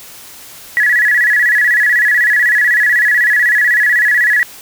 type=tone with vibrato; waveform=sine; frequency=1814 Hz; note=A#6; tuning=48 cents flat; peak=-8 dBFS; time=0.77-4.43 s; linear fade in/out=0 ms; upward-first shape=square; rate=16 Hz; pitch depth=110 cents each way; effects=white hiss -35 dBFS RMS until 4.61 s

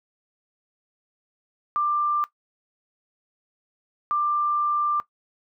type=tone bursts at uneven times; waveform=sine; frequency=1186 Hz; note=D6; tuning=17 cents sharp; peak=-20 dBFS; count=2; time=1.76-2.24 / 4.11-5 s; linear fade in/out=0 ms; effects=noise-tail reverb RT60 0.1 s tail -17 dB re dry

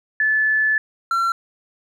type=tone pair in turn; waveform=sine / triangle; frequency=1736 / 1359.5 Hz; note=A6 / F6; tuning=-24 / -47 cents; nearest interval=major third; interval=423 cents; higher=first; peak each=-15 / -15 dBFS; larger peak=neither; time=0.2-0.78 / 1.11-1.32 s; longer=first; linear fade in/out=2 ms; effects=none

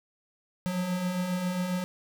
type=beating tone pair; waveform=square; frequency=174.61 / 182.01 Hz; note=F3 / F#3; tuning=0 / -28 cents; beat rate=7.4 Hz; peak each=-38 / -29 dBFS; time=0.66-1.84 s; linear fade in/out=0 ms; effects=none

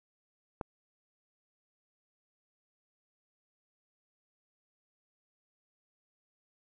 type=click; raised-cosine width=1 ms; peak=-21 dBFS; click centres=0.612 s; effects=none

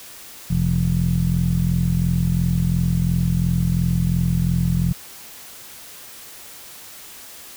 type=tone with low-pass filter; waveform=15% pulse; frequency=42.87 Hz; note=F1; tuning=31 cents flat; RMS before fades=-19 dBFS; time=0.5-4.93 s; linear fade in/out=10 ms; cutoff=160 Hz; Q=5.4; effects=white hiss -40 dBFS RMS until 7.56 s

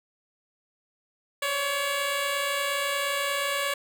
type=tone pair together; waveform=10% pulse; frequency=537.5 / 566 Hz; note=C5 / C#5; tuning=+47 / +36 cents; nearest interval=minor second; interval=89 cents; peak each=-27 / -18 dBFS; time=1.42-3.74 s; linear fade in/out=5 ms; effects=none

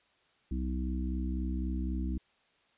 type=harmonic tone; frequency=63.9 Hz; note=C2; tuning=40 cents flat; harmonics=1 / 3 / 4 / 5; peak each=-32 / -38 / -40 / -41 dBFS; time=0.51-2.18 s; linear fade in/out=5 ms; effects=white hiss -69 dBFS RMS until 2.77 s + resampled to 8000 Hz

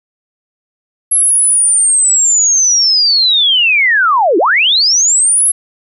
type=linear two-way sweep; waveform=sine; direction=down then up; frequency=11175 to 306.7 to 11175 Hz; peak=-7 dBFS; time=1.11-5.52 s; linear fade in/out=10 ms; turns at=4.38 s; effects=none

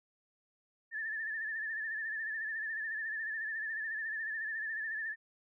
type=tone with vibrato; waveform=sine; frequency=1764 Hz; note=A6; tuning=4 cents sharp; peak=-35 dBFS; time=0.91-5.16 s; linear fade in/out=50 ms; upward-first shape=sine; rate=14 Hz; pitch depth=64 cents each way; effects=none

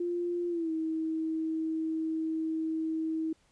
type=tone with pitch glide; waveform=sine; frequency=348.7 to 319.8 Hz; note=F4 to D#4; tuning=-3 to +48 cents; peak=-29 dBFS; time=0-3.33 s; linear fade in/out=5 ms; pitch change=-149 cents; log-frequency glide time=0.49-0.71 s; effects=pink hiss -68 dBFS RMS until 3.51 s + resampled to 22050 Hz

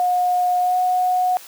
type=tone with pitch glide; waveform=sine; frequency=721 to 731.1 Hz; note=F#5 to F#5; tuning=-45 to -21 cents; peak=-15 dBFS; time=0-1.37 s; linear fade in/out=0 ms; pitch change=+24 cents; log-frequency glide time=0.6-0.77 s; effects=white hiss -41 dBFS RMS until 1.47 s + high-pass 400 Hz 12 dB/octave

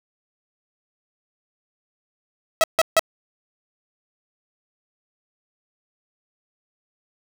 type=tone bursts; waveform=sawtooth; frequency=649 Hz; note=E5; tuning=27 cents flat; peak=-9 dBFS; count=3; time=2.61-2.994 s; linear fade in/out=0 ms; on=28 ms; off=150 ms; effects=none

